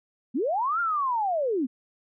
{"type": "linear two-way sweep", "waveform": "sine", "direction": "up then down", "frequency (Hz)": [207.7, 1418, 230.3], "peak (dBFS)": -23, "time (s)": [0.34, 1.67], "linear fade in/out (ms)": 20, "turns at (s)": 0.8, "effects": []}